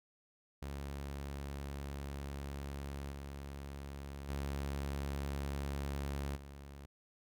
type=tone with level steps; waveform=sawtooth; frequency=69.9 Hz; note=C#2; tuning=15 cents sharp; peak=-37 / -40 / -33 / -45 dBFS; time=0.62-6.86 s; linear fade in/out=5 ms; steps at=3.11 / 4.28 / 6.35 s; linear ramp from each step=20 ms; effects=none